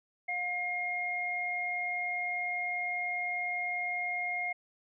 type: tone pair together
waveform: sine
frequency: 713 / 2135 Hz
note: F5 / C7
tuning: +36 / +34 cents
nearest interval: octave + perfect fifth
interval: 1898 cents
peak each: -37 / -32 dBFS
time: 0.28-4.53 s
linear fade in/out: 10 ms
effects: none